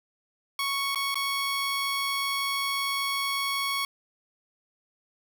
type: tone with dropouts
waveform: 15% pulse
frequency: 1108.7 Hz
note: C#6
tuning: in tune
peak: -20 dBFS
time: 0.59-3.85 s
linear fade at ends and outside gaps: 2 ms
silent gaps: 0.948-0.957 / 1.144-1.155 s
effects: none